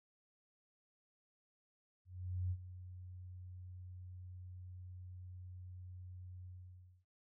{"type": "tone with ADSR envelope", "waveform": "sine", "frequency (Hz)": 90.9, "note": "F#2", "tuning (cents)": -30, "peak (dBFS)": -34, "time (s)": [2.05, 7.05], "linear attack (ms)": 460, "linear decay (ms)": 58, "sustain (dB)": -14, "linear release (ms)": 590, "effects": []}